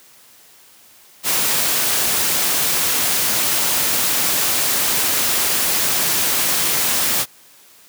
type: noise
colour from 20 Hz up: white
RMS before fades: -18 dBFS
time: 1.23-7.26 s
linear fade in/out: 50 ms
effects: white hiss -48 dBFS RMS until 7.88 s + high-pass 100 Hz 12 dB/octave